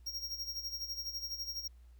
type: tone with tremolo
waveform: square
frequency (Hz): 5588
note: F8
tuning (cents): 0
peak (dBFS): -36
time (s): 0.06-1.68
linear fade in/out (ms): 10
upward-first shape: sine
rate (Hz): 12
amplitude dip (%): 70
effects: added 60 Hz sine -54 dBFS peak until 1.99 s + pink hiss -75 dBFS RMS until 1.99 s